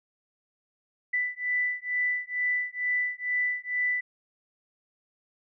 sine beating tone pair, 1984 / 1986.2 Hz, B6 / B6, +7 / +9 cents, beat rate 2.2 Hz, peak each -29 dBFS, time 1.13-4.01 s, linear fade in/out 10 ms, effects none

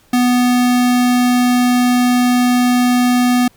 square tone, 246.9 Hz, B3, in tune, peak -11 dBFS, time 0.13-3.48 s, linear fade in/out 5 ms, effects pink hiss -52 dBFS RMS until 3.56 s

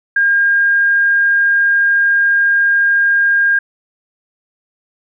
sine tone, 1613 Hz, G6, 49 cents sharp, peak -9 dBFS, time 0.16-3.59 s, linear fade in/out 5 ms, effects none

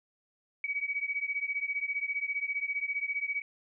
sine beating tone pair, 2262 / 2277 Hz, C#7 / C#7, +34 / +46 cents, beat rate 15 Hz, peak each -33 / -34 dBFS, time 0.64-3.42 s, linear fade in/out 2 ms, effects none

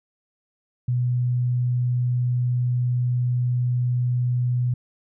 sine tone, 123.5 Hz, B2, in tune, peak -19 dBFS, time 0.88-4.74 s, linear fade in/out 5 ms, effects none

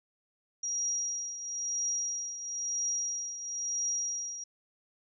sine tone with tremolo, 5710 Hz, F8, 37 cents sharp, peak -28 dBFS, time 0.63-4.44 s, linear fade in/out 5 ms, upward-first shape triangle, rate 1 Hz, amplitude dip 70%, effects none

